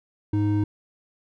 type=tone pair together; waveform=triangle; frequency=103.83 / 311.1 Hz; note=G#2 / D#4; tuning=0 / 0 cents; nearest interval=octave + perfect fifth; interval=1900 cents; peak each=-20 dBFS; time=0.33-0.64 s; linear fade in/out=5 ms; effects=none